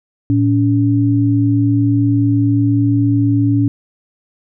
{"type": "tone pair together", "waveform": "sine", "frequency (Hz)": [112.63, 283.8], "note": ["A2", "C#4"], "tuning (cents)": [41, 41], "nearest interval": "octave + major third", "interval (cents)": 1600, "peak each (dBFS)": -13, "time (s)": [0.3, 3.68], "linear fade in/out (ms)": 0, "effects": []}